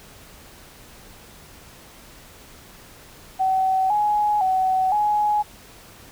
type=tone with pitch steps; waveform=sine; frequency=759 / 837 / 753 / 838 Hz; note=F#5 / G#5 / F#5 / G#5; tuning=+44 / +13 / +30 / +15 cents; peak=-17 dBFS; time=3.39-5.43 s; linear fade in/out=20 ms; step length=510 ms; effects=pink hiss -46 dBFS RMS until 6.11 s